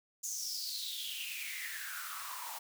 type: noise with high-pass filter sweep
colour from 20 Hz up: white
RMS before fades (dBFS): -41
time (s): 0.23-2.59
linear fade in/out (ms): 10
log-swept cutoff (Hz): 6700 to 840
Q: 7.9
effects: none